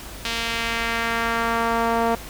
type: tone with band-pass filter sweep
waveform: sawtooth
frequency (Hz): 230.4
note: A#3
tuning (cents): -20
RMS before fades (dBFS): -23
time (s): 0.25-2.15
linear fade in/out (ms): 2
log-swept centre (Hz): 3500 to 750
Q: 1.3
effects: added 50 Hz sine -39 dBFS peak until 2.29 s + pink hiss -38 dBFS RMS until 2.29 s